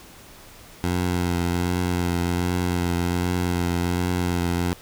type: tone with vibrato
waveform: 15% pulse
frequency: 88.2 Hz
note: F2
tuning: 18 cents sharp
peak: -15 dBFS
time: 0.84-4.73 s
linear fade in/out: 0 ms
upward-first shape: triangle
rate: 1.3 Hz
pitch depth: 32 cents each way
effects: pink hiss -46 dBFS RMS until 4.81 s